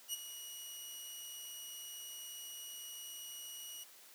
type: tone with ADSR envelope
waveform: 15% pulse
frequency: 2908 Hz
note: F#7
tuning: 31 cents flat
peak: -28 dBFS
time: 0.08-3.84 s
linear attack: 54 ms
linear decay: 21 ms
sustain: -11 dB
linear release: 9 ms
effects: white hiss -59 dBFS RMS until 4.14 s + high-pass 300 Hz 12 dB/octave